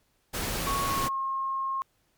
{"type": "noise", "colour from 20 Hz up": "pink", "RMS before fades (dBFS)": -31, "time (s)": [0.33, 1.09], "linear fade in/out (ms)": 20}
{"type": "tone with pitch glide", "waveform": "sine", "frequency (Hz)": [1108.7, 1074], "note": ["C#6", "C6"], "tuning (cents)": [0, 45], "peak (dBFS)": -27, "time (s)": [0.67, 1.82], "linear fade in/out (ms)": 0, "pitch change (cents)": -55, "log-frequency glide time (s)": [0.84, 1.17]}
{"effects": ["pink hiss -70 dBFS RMS until 2.17 s", "MP3 96 kbps"]}